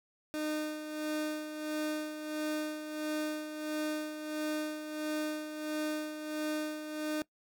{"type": "tone with tremolo", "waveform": "30% pulse", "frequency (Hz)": 305.8, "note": "D#4", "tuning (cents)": -30, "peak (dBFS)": -29, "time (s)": [0.34, 7.22], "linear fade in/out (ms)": 0, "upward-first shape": "sine", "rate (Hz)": 1.5, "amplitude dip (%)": 60, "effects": ["noise-tail reverb RT60 0.1 s tail -21 dB re dry"]}